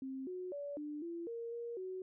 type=tone with pitch steps; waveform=sine; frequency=265.3 / 365.4 / 573 / 297.4 / 339.1 / 464.7 / 470.3 / 373 Hz; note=C4 / F#4 / D5 / D4 / E4 / A#4 / A#4 / F#4; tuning=+24 / -22 / -43 / +22 / +49 / -5 / +15 / +14 cents; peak=-40 dBFS; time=0.02-2.02 s; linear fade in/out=2 ms; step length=250 ms; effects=none